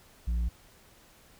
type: tone with tanh clipping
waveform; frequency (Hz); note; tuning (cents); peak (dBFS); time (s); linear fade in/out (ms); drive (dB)
sine; 58.27; A#1; 0; -27; 0.27-0.49; 10; 5
effects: pink hiss -58 dBFS RMS until 1.39 s